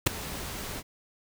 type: noise with ADSR envelope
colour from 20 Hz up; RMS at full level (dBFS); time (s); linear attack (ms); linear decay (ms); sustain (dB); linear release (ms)
pink; -18; 0.06-0.83; 11; 6; -19; 45
effects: none